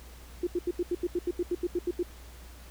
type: tone bursts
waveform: sine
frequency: 351.6 Hz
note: F4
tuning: 12 cents sharp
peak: -25 dBFS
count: 14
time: 0.43-2.03 s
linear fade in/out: 5 ms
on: 40 ms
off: 80 ms
effects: added 60 Hz sine -46 dBFS peak until 2.7 s + pink hiss -53 dBFS RMS until 2.7 s